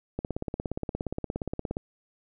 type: click train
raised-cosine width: 2 ms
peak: -17 dBFS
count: 28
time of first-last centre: 0.19-1.769 s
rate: 17.1 Hz
effects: none